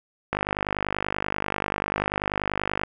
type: click train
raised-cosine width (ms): 0.5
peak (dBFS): -9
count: 127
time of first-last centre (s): 0.33-2.835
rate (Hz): 50.3
effects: none